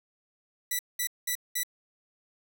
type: tone bursts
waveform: 5% pulse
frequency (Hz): 1970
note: B6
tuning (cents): -5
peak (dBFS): -17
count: 4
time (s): 0.71-1.634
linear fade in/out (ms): 5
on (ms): 81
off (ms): 200
effects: none